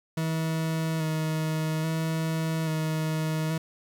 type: tone with vibrato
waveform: 40% pulse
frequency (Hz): 159.1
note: D#3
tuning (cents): +39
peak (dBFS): -25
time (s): 0.17-3.58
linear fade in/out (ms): 5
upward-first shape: square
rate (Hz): 0.6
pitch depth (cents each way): 19
effects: 10-bit